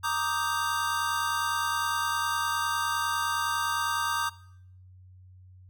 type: chord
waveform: square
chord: Eb major seventh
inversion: second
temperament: equal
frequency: 932.3 / 1174.7 / 1244.5 / 1568 Hz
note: Bb5 / D6 / Eb6 / G6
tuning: 0 / 0 / 0 / 0 cents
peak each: -33 dBFS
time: 0.03-4.3 s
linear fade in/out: 20 ms
effects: noise-tail reverb RT60 0.7 s tail -20 dB re dry + added 92 Hz sine -49 dBFS peak until 5.69 s